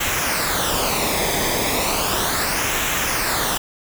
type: noise with flanger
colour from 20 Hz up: pink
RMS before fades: -21 dBFS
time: 0-3.58 s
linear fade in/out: 10 ms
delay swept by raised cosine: 0.21 to 0.72 ms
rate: 0.35 Hz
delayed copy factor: -0.6
effects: none